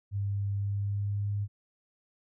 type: tone with pitch glide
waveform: sine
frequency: 100.2 to 101.95 Hz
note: G2 to G#2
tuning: +38 to -32 cents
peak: -28 dBFS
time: 0.11-1.48 s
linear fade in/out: 50 ms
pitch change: +30 cents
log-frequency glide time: 0.58-1.29 s
effects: none